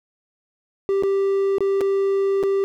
triangle tone with dropouts, 392.4 Hz, G4, 2 cents sharp, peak -15 dBFS, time 0.89-2.64 s, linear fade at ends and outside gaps 0 ms, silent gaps 1.025-1.035 / 1.583-1.606 / 1.808-1.813 / 2.429-2.436 s, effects none

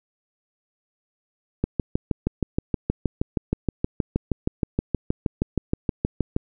click train, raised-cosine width 3 ms, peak -8 dBFS, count 31, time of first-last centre 1.64-6.364 s, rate 6.35 Hz, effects none

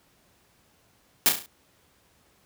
white noise with echo, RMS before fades -18 dBFS, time 1.26-1.29 s, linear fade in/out 0 ms, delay 34 ms, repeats 5, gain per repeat -6 dB, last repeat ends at 1.46 s, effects pink hiss -63 dBFS RMS until 2.45 s + high-pass 60 Hz 12 dB/octave

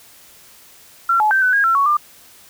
sine tone with pitch steps, 1363 / 853 / 1558 / 1504 / 1632 / 1350 / 1116 / 1195 Hz, F6 / G#5 / G6 / F#6 / G#6 / E6 / C#6 / D6, -43 / +46 / -11 / +28 / -31 / +41 / +11 / +30 cents, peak -12 dBFS, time 1.09-1.97 s, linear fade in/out 5 ms, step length 110 ms, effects white hiss -46 dBFS RMS until 2.49 s

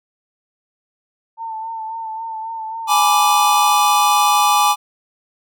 sine tone with vibrato, 894 Hz, A5, 27 cents sharp, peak -24 dBFS, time 1.37-3.76 s, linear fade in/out 50 ms, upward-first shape sine, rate 3.7 Hz, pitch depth 34 cents each way
square chord, G# diminished, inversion none, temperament equal, 830.6 / 987.8 / 1174.7 Hz, G#5 / B5 / D6, 0 / 0 / 0 cents, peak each -16 / -20 / -16 dBFS, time 2.87-4.76 s, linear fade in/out 50 ms
effects none

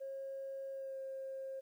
sine tone with pitch glide, 541 to 534.5 Hz, C#5 to C5, -42 to +37 cents, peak -40 dBFS, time 0-1.61 s, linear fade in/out 20 ms, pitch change -21 cents, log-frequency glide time 0.71-0.98 s, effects tanh soft clip ceiling -37 dBFS + 12-bit

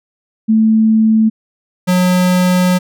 sine / square tone pair in turn, 220.2 / 181.38 Hz, A3 / F#3, +2 / -34 cents, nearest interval minor third, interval 336 cents, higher first, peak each -7 / -10 dBFS, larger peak first, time 0.48-1.3 / 1.87-2.79 s, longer second, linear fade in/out 20 ms, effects none

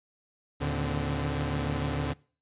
sawtooth tone cluster, 76 / 113.3 / 145.2 / 257.2 Hz, D#2 / A#2 / D3 / C4, -40 / -49 / -19 / -30 cents, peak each -29 / -33 / -27 / -32 dBFS, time 0.6-2.14 s, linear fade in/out 20 ms, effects noise-tail reverb RT60 0.4 s tail -23 dB re dry + resampled to 8000 Hz

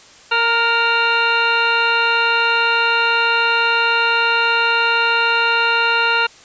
harmonic tone with a mistuned harmonic, 463 Hz, A#4, 12 cents flat, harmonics 1 / 2 / 3 / 4 / 5 / 6 / 8 / 9, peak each -25 / -20 / -17 / -29 / -27 / -19 / -29 / -28 dBFS, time 0.31-6.27 s, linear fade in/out 10 ms, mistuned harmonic 3, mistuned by +22 cents, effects white hiss -44 dBFS RMS until 6.44 s + resampled to 16000 Hz

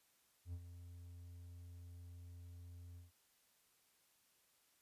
triangle tone with ADSR envelope, 87.1 Hz, F2, 4 cents flat, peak -40 dBFS, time 0.45-3.12 s, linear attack 82 ms, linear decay 60 ms, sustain -10 dB, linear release 150 ms, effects white hiss -75 dBFS RMS until 4.81 s + resampled to 32000 Hz

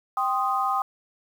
sine chord, C minor, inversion second, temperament equal, 784 / 1046.5 / 1244.5 Hz, G5 / C6 / Eb6, 0 / 0 / 0 cents, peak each -26 / -28 / -25 dBFS, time 0.17-0.82 s, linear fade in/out 2 ms, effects 8-bit

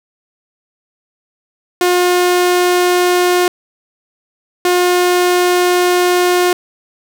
sawtooth tone bursts at uneven times, 357.7 Hz, F4, 41 cents sharp, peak -6 dBFS, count 2, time 1.81-3.48 / 4.65-6.53 s, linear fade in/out 2 ms, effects none

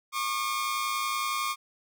sawtooth tone pair together, 1092 / 1202.8 Hz, C#6 / D6, -26 / +41 cents, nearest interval major second, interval 167 cents, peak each -27 dBFS, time 0.12-1.56 s, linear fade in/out 50 ms, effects none

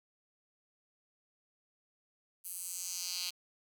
10% pulse tone with high-pass filter sweep, 179.3 Hz, F3, 46 cents sharp, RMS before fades -40 dBFS, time 2.44-3.31 s, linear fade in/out 20 ms, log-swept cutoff 11000 to 3800 Hz, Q 2.2, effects none

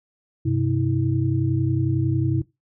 sine tone cluster, 99.1 / 130.1 / 322.4 Hz, G2 / C3 / E4, +19 / -9 / -38 cents, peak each -24 / -21 / -25 dBFS, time 0.45-2.42 s, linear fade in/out 10 ms, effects noise-tail reverb RT60 0.2 s tail -19 dB re dry

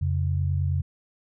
sine tone pair together, 87.76 / 137 Hz, F2 / C#3, +9 / -20 cents, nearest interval minor sixth, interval 771 cents, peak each -23 / -27 dBFS, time 0.01-0.82 s, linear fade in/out 10 ms, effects none

